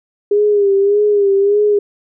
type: tone with vibrato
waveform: sine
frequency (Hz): 405.4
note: G#4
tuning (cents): -42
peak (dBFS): -9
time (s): 0.31-1.79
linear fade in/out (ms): 5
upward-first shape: sine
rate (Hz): 1.7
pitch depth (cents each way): 56
effects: none